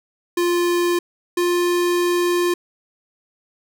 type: tone pair in turn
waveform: square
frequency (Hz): 349.2 / 351.4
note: F4 / F4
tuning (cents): 0 / +11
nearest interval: unison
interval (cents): 11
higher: second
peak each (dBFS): -17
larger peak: neither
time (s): 0.37-0.99 / 1.37-2.54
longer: second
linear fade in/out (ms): 5
effects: none